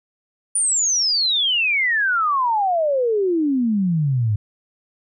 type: exponential sweep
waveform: sine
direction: down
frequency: 9550 to 100.8 Hz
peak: -16 dBFS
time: 0.55-4.36 s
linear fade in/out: 5 ms
effects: none